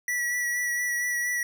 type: tone with vibrato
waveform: square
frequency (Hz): 1943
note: B6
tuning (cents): -29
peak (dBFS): -26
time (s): 0.08-1.43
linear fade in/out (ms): 2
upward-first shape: sine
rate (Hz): 4.3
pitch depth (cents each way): 18
effects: none